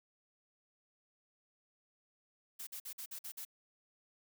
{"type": "noise bursts", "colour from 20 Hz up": "blue", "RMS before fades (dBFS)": -45, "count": 7, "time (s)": [2.59, 3.451], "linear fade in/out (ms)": 10, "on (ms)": 81, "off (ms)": 49, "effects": []}